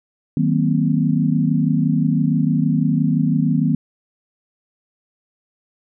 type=chord; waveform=sine; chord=C half-diminished seventh; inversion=first; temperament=just; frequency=156.98 / 188.37 / 235.5 / 261.6 Hz; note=Eb3 / Gb3 / Bb3 / C4; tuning=+16 / +31 / +18 / 0 cents; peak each=-18 / -22 / -20 / -21 dBFS; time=0.37-3.75 s; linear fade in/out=2 ms; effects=none